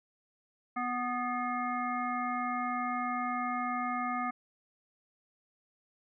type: harmonic tone with a mistuned harmonic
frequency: 246.9 Hz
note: B3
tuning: in tune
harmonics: 1 / 3 / 5 / 7 / 9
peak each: -37 / -36 / -34 / -46 / -41 dBFS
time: 0.76-4.31 s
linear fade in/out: 10 ms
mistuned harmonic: 9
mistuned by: -67 cents
effects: none